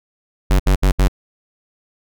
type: tone bursts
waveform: square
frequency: 47.38 Hz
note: F#1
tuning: 42 cents sharp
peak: -11 dBFS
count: 4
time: 0.5-1.082 s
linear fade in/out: 10 ms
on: 96 ms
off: 66 ms
effects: none